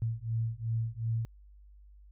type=beating tone pair; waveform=sine; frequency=112.3 / 115 Hz; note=A2 / A#2; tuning=+36 / -23 cents; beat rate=2.7 Hz; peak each=-33 / -33 dBFS; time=0.02-1.25 s; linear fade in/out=0 ms; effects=added 50 Hz sine -52 dBFS peak until 2.11 s